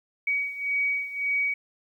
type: beating tone pair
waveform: sine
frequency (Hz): 2260 / 2261.8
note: C#7 / C#7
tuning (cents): +33 / +34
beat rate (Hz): 1.8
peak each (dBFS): -26 / -30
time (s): 0.27-1.54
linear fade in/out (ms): 5
effects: 10-bit